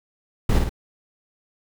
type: noise with echo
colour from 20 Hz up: brown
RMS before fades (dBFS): -18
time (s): 0.49-0.59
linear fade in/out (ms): 5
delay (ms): 52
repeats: 2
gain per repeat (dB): -4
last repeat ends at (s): 0.694
effects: none